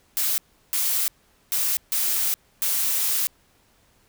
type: noise bursts at uneven times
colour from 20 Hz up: blue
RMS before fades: -23 dBFS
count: 5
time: 0.17-0.38 / 0.73-1.08 / 1.52-1.77 / 1.92-2.34 / 2.62-3.27 s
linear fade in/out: 0 ms
effects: pink hiss -61 dBFS RMS until 4.08 s